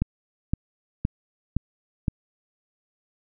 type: click train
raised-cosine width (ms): 5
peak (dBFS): -10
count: 5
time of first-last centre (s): 0.02-2.082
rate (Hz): 1.94
effects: none